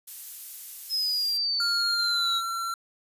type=noise; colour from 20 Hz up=violet; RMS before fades=-37 dBFS; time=0.07-1.38 s; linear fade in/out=10 ms
type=exponential sweep; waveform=sine; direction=down; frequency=5160 to 3840 Hz; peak=-24 dBFS; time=0.89-2.42 s; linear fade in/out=50 ms
type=tone with pitch glide; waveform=square; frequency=1396.9 to 1357.9 Hz; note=F6 to F6; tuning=0 to -49 cents; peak=-29 dBFS; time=1.6-2.74 s; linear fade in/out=2 ms; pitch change=-49 cents; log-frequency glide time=2.13-2.4 s
effects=resampled to 32000 Hz